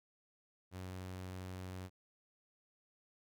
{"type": "tone", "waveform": "sawtooth", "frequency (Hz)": 92.5, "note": "F#2", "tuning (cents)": 0, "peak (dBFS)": -40, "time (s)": [0.71, 1.9], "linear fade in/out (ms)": 50, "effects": []}